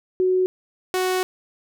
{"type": "tone pair in turn", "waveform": ["sine", "sawtooth"], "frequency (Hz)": [370, 370], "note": ["F#4", "F#4"], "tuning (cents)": [0, 0], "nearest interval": "unison", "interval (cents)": 0, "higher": "neither", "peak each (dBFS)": -16, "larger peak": "neither", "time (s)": [[0.2, 0.46], [0.94, 1.23]], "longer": "second", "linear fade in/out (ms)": 0, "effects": []}